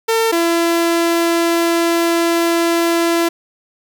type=tone pair in turn; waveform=sawtooth; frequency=451.8 / 337.2 Hz; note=A4 / E4; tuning=+46 / +39 cents; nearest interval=perfect fourth; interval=507 cents; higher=first; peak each=-9 dBFS; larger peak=neither; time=0.08-0.32 / 0.32-3.29 s; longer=second; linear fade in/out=10 ms; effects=8-bit